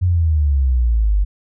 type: exponential sweep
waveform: sine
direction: down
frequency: 92.5 to 47.84 Hz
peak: -12 dBFS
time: 0.01-1.25 s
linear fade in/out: 20 ms
effects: none